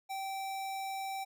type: tone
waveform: square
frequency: 776 Hz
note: G5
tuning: 18 cents flat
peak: -37 dBFS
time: 0.09-1.25 s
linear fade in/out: 20 ms
effects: none